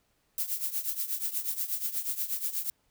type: noise with tremolo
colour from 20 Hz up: violet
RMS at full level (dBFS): -29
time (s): 0.38-2.7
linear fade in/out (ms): 0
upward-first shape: triangle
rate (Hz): 8.3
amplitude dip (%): 85
effects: pink hiss -72 dBFS RMS until 2.9 s